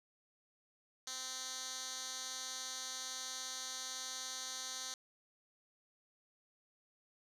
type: tone with band-pass filter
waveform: 10% pulse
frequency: 258.8 Hz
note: C4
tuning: 19 cents flat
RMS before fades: -44 dBFS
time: 1.07-4.94 s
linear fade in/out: 2 ms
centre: 5500 Hz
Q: 2.8
effects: none